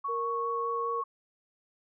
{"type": "tone with vibrato", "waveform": "sine", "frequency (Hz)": 1108.7, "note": "C#6", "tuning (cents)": 0, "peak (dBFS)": -30, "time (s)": [0.04, 1.04], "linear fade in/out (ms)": 10, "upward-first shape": "sine", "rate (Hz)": 4.9, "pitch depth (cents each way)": 13}
{"type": "tone", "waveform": "sine", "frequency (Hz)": 466.1, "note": "A#4", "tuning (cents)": 0, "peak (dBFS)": -33, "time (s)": [0.08, 1.02], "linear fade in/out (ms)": 20}
{"effects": []}